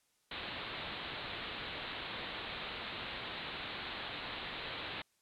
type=low-pass noise; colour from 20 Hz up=white; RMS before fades=-43 dBFS; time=0.31-5.02 s; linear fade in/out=5 ms; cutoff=4100 Hz; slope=96 dB/octave; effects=white hiss -75 dBFS RMS until 5.21 s + low-pass 11000 Hz 12 dB/octave